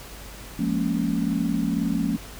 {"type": "chord", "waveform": "sine", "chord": "Bb minor seventh", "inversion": "second", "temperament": "equal with one note detuned", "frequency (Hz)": [174.61, 211.2, 233.1, 277.2], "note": ["F3", "Ab3", "Bb3", "Db4"], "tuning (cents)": [0, 29, 0, 0], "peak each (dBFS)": -27, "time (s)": [0.59, 2.17], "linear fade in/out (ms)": 5, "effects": ["added 50 Hz sine -42 dBFS peak until 2.39 s", "pink hiss -42 dBFS RMS until 2.39 s"]}